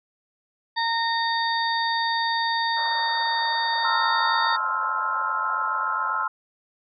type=harmonic tone; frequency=920 Hz; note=A#5; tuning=23 cents flat; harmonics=1 / 2 / 4 / 5; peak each=-24 / -27 / -30 / -31 dBFS; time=0.76-4.57 s; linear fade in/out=20 ms
type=band-pass noise; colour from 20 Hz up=white; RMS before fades=-38 dBFS; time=2.76-6.25 s; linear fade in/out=20 ms; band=530 to 1600 Hz; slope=96 dB/octave
type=chord; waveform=sine; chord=F major seventh; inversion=first; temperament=just; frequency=873.1 / 1047.7 / 1309.6 / 1396.9 Hz; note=A5 / C6 / E6 / F6; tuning=-14 / +2 / -12 / 0 cents; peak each=-32 / -28 / -27 / -28 dBFS; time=3.84-6.28 s; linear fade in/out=5 ms
effects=none